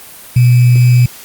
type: tone with sample-and-hold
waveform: sine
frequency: 122.9 Hz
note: B2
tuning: 8 cents flat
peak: -4 dBFS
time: 0.36-1.06 s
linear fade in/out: 5 ms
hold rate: 2450 Hz
effects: white hiss -34 dBFS RMS until 1.24 s + Opus 32 kbps